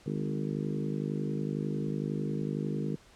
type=harmonic tone with a mistuned harmonic; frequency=51 Hz; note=G#1; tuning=31 cents flat; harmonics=3 / 4 / 5 / 6 / 7 / 8 / 9; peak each=-34 / -36 / -38 / -40 / -41 / -42 / -43 dBFS; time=0.06-2.96 s; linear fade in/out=5 ms; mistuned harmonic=3; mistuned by=-23 cents; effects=pink hiss -58 dBFS RMS until 3.15 s + low-pass 8000 Hz 12 dB/octave